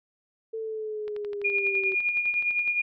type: exponential sweep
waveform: sine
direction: down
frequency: 447.5 to 382.7 Hz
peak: -30 dBFS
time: 0.53-1.95 s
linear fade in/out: 10 ms
type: click train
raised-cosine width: 0.3 ms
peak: -29 dBFS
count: 20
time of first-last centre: 1.08-2.677 s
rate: 11.9 Hz
type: tone with tremolo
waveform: sine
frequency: 2429 Hz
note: D#7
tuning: 42 cents flat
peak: -21 dBFS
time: 1.44-2.82 s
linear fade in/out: 10 ms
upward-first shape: sine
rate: 9.8 Hz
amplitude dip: 55%
effects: none